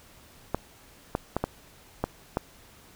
clicks, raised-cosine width 1 ms, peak -11 dBFS, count 6, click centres 0.546 / 1.151 / 1.366 / 1.44 / 2.04 / 2.371 s, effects pink hiss -54 dBFS RMS until 2.95 s

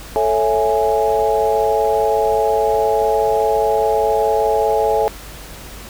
sine chord, A major seventh, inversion none, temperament equal, 440 / 554.4 / 659.3 / 830.6 Hz, A4 / C#5 / E5 / G#5, 0 / 0 / 0 / 0 cents, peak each -17 / -21 / -20 / -18 dBFS, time 0.16-5.08 s, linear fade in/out 0 ms, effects added 50 Hz sine -36 dBFS peak until 5.89 s + pink hiss -36 dBFS RMS until 5.89 s

